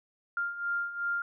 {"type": "beating tone pair", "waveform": "sine", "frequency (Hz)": [1396.9, 1399.6], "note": ["F6", "F6"], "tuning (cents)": [0, 3], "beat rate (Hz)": 2.7, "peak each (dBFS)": [-36, -31], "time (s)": [0.37, 1.22], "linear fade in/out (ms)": 2, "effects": []}